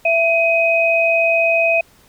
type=tone pair together; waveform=sine; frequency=666 / 2516 Hz; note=E5 / D#7; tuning=+18 / +19 cents; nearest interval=octave + major seventh; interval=2301 cents; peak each=-15 dBFS; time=0.05-1.81 s; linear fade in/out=5 ms; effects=pink hiss -51 dBFS RMS until 2.08 s